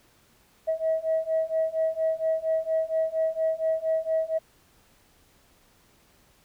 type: beating tone pair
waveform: sine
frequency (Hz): 640 / 644.3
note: D#5 / E5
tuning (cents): +49 / -40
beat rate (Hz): 4.3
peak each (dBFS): -26 / -25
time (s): 0.67-4.39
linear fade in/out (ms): 20
effects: tanh soft clip ceiling -17 dBFS + pink hiss -61 dBFS RMS until 6.44 s